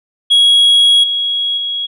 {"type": "tone with level steps", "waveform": "sine", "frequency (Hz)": 3318, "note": "G#7", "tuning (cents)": -2, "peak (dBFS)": [-3, -13, -16], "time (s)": [0.3, 1.87], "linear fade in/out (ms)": 20, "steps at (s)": [1.03, 1.57], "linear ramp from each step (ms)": 10, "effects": ["tanh soft clip ceiling -5 dBFS"]}